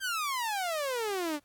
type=exponential sweep; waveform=sawtooth; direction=down; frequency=1606 to 282.2 Hz; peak=-26 dBFS; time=0-1.4 s; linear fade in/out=50 ms; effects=pink hiss -69 dBFS RMS until 1.44 s + MP3 96 kbps